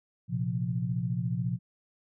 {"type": "chord", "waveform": "sine", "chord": "Bb suspended second", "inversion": "none", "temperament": "equal", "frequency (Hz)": [116.54, 130.81, 174.61], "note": ["Bb2", "C3", "F3"], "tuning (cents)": [0, 0, 0], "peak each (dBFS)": -32, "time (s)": [0.28, 1.59], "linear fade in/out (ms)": 50, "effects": []}